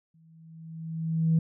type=tone with exponential growth; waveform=sine; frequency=162.1 Hz; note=E3; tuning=29 cents flat; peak=-17 dBFS; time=0.14-1.39 s; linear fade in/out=5 ms; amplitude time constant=270 ms; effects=tanh soft clip ceiling -15 dBFS